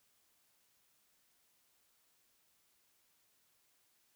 silence, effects white hiss -74 dBFS RMS until 4.15 s

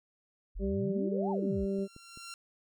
sine exponential two-way sweep, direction up then down, 38.89 to 932.3 to 44.65 Hz, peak -35 dBFS, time 0.55-1.66 s, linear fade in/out 20 ms, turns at 1.31 s
harmonic tone, 196 Hz, G3, in tune, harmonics 1 / 2 / 3, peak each -32 / -33 / -41 dBFS, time 0.59-1.88 s, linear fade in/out 50 ms
10% pulse tone with exponential growth, 1372 Hz, F6, 31 cents flat, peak -33 dBFS, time 1.23-2.34 s, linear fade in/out 1 ms, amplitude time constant 240 ms
clicks, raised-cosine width 3 ms, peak -39 / -37 / -39 dBFS, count 3, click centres 1.789 / 1.964 / 2.174 s
effects none

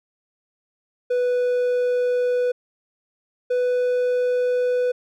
triangle tone pair in turn, 493.9 / 496.1 Hz, B4 / B4, 0 / +8 cents, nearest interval unison, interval 8 cents, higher second, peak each -16 dBFS, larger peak neither, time 1.1-2.52 / 3.5-4.92 s, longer neither, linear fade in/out 10 ms, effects none

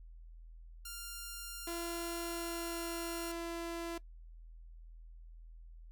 5% pulse tone, 1396.9 Hz, F6, in tune, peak -32 dBFS, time 0.85-3.32 s, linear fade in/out 5 ms
sawtooth tone with pitch glide, 340 to 337.5 Hz, F4 to E4, -46 to +41 cents, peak -35 dBFS, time 1.67-3.98 s, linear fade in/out 5 ms, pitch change -13 cents, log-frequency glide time 2.2-2.9 s
effects noise-tail reverb RT60 0.1 s tail -20 dB re dry + added 41 Hz sine -50 dBFS peak until 5.91 s

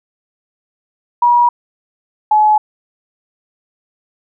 sine tone pair in turn, 961 / 852 Hz, B5 / G#5, -48 / +44 cents, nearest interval major second, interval 208 cents, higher first, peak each -7 dBFS, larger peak neither, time 1.22-1.49 / 2.31-2.58 s, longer neither, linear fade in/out 5 ms, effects none

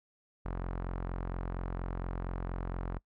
sawtooth tone with low-pass filter, 44.28 Hz, F1, 25 cents sharp, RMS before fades -37 dBFS, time 0.45-2.99 s, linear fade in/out 10 ms, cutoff 1300 Hz, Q 1.4, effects noise-tail reverb RT60 0.1 s tail -24 dB re dry

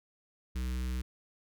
square tone with notch filter, 62.6 Hz, B1, 24 cents sharp, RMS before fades -34 dBFS, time 0.55-1.02 s, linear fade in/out 10 ms, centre 680 Hz, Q 0.54, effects none

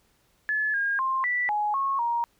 sine tone with pitch steps, 1719 / 1622 / 1056 / 1967 / 837 / 1093 / 941 Hz, A6 / G#6 / C6 / B6 / G#5 / C#6 / A#5, -41 / -41 / +16 / -7 / +13 / -25 / +16 cents, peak -23 dBFS, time 0.49-2.24 s, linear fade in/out 0 ms, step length 250 ms, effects pink hiss -66 dBFS RMS until 2.39 s

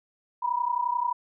sine tone pair together, 956.4 / 987.8 Hz, A#5 / B5, +44 / 0 cents, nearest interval minor second, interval 56 cents, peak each -27 dBFS, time 0.42-1.13 s, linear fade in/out 10 ms, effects none

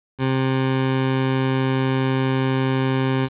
20% pulse tone, 132.1 Hz, C3, 17 cents sharp, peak -13 dBFS, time 0.18-3.29 s, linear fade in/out 50 ms, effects resampled to 8000 Hz + 7-bit

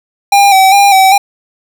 square tone with vibrato, 784 Hz, G5, in tune, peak -4 dBFS, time 0.32-1.18 s, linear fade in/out 5 ms, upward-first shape square, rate 2.5 Hz, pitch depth 41 cents each way, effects none

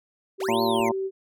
sine tone, 384.8 Hz, G4, 32 cents flat, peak -25 dBFS, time 0.38-1.11 s, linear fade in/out 50 ms
square linear two-way sweep, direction up then down, 314 to 4435 to 1998 Hz, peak -32 dBFS, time 0.4-0.89 s, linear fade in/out 5 ms, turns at 0.62 s
harmonic tone, 114.5 Hz, A#2, 31 cents flat, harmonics 1 / 2 / 3 / 4 / 5 / 6 / 7 / 8 / 9, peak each -39 / -27 / -31 / -38 / -30 / -30 / -38 / -27 / -33 dBFS, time 0.48-0.92 s, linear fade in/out 10 ms
click, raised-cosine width 2 ms, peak -28 dBFS, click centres 0.802 s
effects none

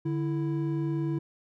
triangle tone pair together, 146.76 / 330 Hz, D3 / E4, -1 / +2 cents, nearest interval octave + major second, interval 1403 cents, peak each -27 / -28 dBFS, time 0.05-1.19 s, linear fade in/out 10 ms, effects none

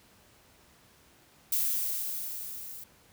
violet noise with level ramp, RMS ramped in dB -27 to -44 dBFS, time 1.52-2.84 s, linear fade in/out 5 ms, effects pink hiss -60 dBFS RMS until 3.12 s + high-pass 60 Hz 12 dB/octave

